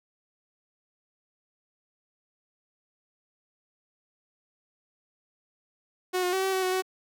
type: tone with pitch steps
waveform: sawtooth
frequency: 366.6 / 359.4 / 380.4 / 383.3 / 377.1 / 369.4 / 374.4 Hz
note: F#4 / F4 / F#4 / G4 / F#4 / F#4 / F#4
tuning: -16 / +50 / +48 / -39 / +33 / -3 / +20 cents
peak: -21 dBFS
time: 6.13-6.823 s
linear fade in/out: 20 ms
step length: 99 ms
effects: none